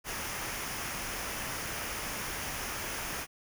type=noise with comb filter; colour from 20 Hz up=pink; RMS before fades=-37 dBFS; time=0.04-3.27 s; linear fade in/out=50 ms; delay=0.25 ms; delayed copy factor=-0.5; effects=none

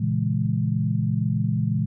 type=chord; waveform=sine; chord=A# half-diminished seventh; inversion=none; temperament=equal; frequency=116.54 / 138.59 / 164.81 / 207.7 Hz; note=A#2 / C#3 / E3 / G#3; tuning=0 / 0 / 0 / 0 cents; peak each=-24 / -27 / -26 / -27 dBFS; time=0-1.86 s; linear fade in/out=10 ms; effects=none

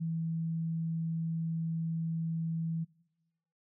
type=tone; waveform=sine; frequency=163.7 Hz; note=E3; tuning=12 cents flat; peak=-31 dBFS; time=0-2.85 s; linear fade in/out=20 ms; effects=noise-tail reverb RT60 1.0 s tail -23 dB re dry

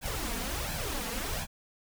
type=noise with flanger; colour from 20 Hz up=pink; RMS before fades=-34 dBFS; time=0.01-1.47 s; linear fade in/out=50 ms; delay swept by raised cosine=1.2 to 4.4 ms; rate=1.4 Hz; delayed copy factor=+0.75; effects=none

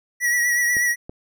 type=tone with vibrato; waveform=square; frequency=1929 Hz; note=B6; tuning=41 cents flat; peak=-18 dBFS; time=0.2-0.96 s; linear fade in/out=50 ms; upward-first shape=triangle; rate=8.2 Hz; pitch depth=41 cents each way
type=clicks; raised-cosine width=2 ms; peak=-21 dBFS; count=2; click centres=0.768 / 1.095 s
effects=none

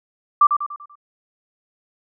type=tone with echo; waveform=sine; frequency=1174.7 Hz; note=D6; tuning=in tune; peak=-8 dBFS; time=0.41-0.47 s; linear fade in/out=5 ms; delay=97 ms; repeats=5; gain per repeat=-7 dB; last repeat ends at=0.955 s; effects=none

